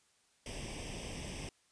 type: noise with comb filter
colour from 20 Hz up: pink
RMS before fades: -43 dBFS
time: 0.46-1.49 s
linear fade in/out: 2 ms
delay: 0.36 ms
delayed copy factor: +0.8
effects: white hiss -71 dBFS RMS until 1.71 s + resampled to 22050 Hz

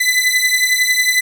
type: beating tone pair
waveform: sawtooth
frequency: 2000 / 2011 Hz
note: B6 / B6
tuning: +21 / +31 cents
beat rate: 11 Hz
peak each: -12 dBFS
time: 0-1.21 s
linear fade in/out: 10 ms
effects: none

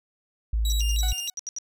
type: tone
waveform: sine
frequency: 55 Hz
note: A1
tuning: in tune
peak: -21 dBFS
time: 0.53-1.13 s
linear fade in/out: 5 ms
type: tone with vibrato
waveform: sawtooth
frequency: 3300 Hz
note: G#7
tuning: 12 cents flat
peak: -27 dBFS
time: 0.65-1.3 s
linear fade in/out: 2 ms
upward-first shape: square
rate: 3.2 Hz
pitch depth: 280 cents each way
type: tone bursts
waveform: sine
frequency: 5790 Hz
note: F#8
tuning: 38 cents flat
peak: -29 dBFS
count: 10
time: 0.7-1.585 s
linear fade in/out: 0 ms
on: 21 ms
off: 75 ms
type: tone with exponential decay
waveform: sawtooth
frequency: 740 Hz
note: F#5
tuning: in tune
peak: -29 dBFS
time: 1.03-1.34 s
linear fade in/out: 1 ms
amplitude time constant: 67 ms
effects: none

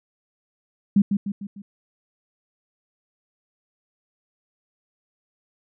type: tone with echo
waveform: sine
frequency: 200.8 Hz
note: G3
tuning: 42 cents sharp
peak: -12 dBFS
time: 0.96-1.02 s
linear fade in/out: 5 ms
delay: 150 ms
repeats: 4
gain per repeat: -6 dB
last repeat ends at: 1.62 s
effects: none

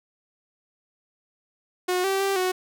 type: tone with pitch steps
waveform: sawtooth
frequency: 363.1 / 387.7 / 392.1 / 368.7 Hz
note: F#4 / G4 / G4 / F#4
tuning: -33 / -19 / 0 / -6 cents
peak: -18 dBFS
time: 1.88-2.52 s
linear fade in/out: 10 ms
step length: 160 ms
effects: none

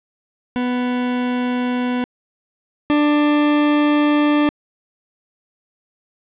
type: tone pair in turn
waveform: 40% pulse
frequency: 247.7 / 295.6 Hz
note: B3 / D4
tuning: +5 / +11 cents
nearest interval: minor third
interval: 306 cents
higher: second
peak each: -17 / -12 dBFS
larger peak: second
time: 0.56-2.04 / 2.9-4.49 s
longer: second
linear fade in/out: 0 ms
effects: resampled to 8000 Hz + 8-bit

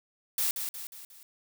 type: noise with echo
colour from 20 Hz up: blue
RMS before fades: -28 dBFS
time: 0.38-0.51 s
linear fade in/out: 2 ms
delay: 180 ms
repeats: 4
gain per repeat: -6 dB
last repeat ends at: 1.23 s
effects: none

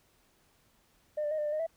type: tone with pitch steps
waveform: sine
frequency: 604 / 591 / 622 / 599 / 595 / 616 / 656 Hz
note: D5 / D5 / D#5 / D5 / D5 / D#5 / E5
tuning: +48 / +11 / -1 / +34 / +22 / -17 / -9 cents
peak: -28 dBFS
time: 1.17-1.667 s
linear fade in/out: 10 ms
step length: 71 ms
effects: tanh soft clip ceiling -26 dBFS + pink hiss -68 dBFS RMS until 1.76 s

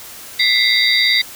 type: tone cluster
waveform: sine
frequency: 1998 / 2116 / 3677 / 3881 / 4696 Hz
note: B6 / C7 / A#7 / B7 / D8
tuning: +20 / +19 / -24 / -31 / -1 cents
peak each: -18 dBFS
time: 0.39-1.22 s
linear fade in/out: 10 ms
effects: white hiss -35 dBFS RMS until 1.35 s

